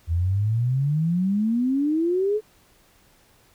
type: exponential sweep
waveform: sine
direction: up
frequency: 80.1 to 438.1 Hz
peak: -19 dBFS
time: 0.07-2.41 s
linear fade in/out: 50 ms
effects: pink hiss -58 dBFS RMS until 3.54 s